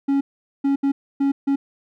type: tone bursts at uneven times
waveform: triangle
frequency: 277.2 Hz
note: C#4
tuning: in tune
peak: -14 dBFS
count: 5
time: 0.08-0.21 / 0.64-0.76 / 0.83-0.92 / 1.2-1.32 / 1.47-1.56 s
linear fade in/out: 10 ms
effects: none